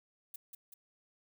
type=noise with echo; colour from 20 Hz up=violet; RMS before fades=-44 dBFS; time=0.34-0.36 s; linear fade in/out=5 ms; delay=190 ms; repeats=2; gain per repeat=-4 dB; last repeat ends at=0.74 s; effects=none